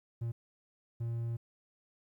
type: tone bursts at uneven times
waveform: triangle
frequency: 116.54 Hz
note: A#2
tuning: in tune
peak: -31 dBFS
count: 2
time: 0.21-0.32 / 1-1.37 s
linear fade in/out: 10 ms
effects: 12-bit